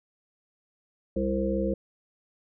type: harmonic tone with a mistuned harmonic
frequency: 66 Hz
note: C2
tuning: 16 cents sharp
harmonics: 1 / 3 / 5 / 7 / 8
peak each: -33 / -29 / -31 / -33 / -30 dBFS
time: 1.16-1.74 s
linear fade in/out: 5 ms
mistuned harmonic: 5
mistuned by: +23 cents
effects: none